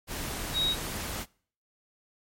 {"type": "tone in noise", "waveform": "sine", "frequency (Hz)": 3800, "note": "A#7", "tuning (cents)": 33, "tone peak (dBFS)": -25, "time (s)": [0.53, 0.76], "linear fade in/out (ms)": 50, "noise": "pink", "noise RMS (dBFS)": -35, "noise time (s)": [0.07, 1.26], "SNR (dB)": 7, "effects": ["noise-tail reverb RT60 0.5 s tail -24 dB re dry", "MP3 64 kbps"]}